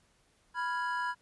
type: chord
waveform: triangle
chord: F diminished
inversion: second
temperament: equal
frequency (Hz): 987.8 / 1396.9 / 1661.2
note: Cb6 / F6 / Ab6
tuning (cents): 0 / 0 / 0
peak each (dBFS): -31 / -37 / -35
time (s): 0.54-1.15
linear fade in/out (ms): 50
effects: pink hiss -69 dBFS RMS until 1.21 s + resampled to 24000 Hz